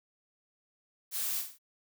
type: noise with echo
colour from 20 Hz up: blue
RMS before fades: -34 dBFS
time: 1.11-1.44 s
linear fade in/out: 50 ms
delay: 49 ms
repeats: 3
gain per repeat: -7 dB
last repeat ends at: 1.587 s
effects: none